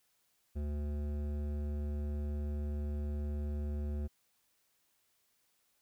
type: tone with hard clipping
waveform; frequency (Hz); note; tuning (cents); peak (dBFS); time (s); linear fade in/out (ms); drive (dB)
sine; 73.42; D2; 0; -36; 0.55-4.08; 20; 13
effects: white hiss -75 dBFS RMS until 5.81 s